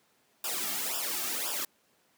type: noise with flanger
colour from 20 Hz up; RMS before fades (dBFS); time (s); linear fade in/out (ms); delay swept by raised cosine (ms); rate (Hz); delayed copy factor
white; -33; 0.44-1.65; 2; 0.47 to 2.07; 1.9; -1
effects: pink hiss -68 dBFS RMS until 2.17 s + high-pass 200 Hz 12 dB/octave